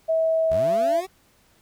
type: tone with pitch glide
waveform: sine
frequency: 647 to 673.3 Hz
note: E5 to E5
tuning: -32 to +36 cents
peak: -18 dBFS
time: 0.08-1.01 s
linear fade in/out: 20 ms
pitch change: +68 cents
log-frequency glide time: 0.59-0.72 s
type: linear sweep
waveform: 25% pulse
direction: up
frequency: 57.3 to 390 Hz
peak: -27 dBFS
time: 0.5-1.07 s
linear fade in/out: 20 ms
effects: pink hiss -60 dBFS RMS until 1.61 s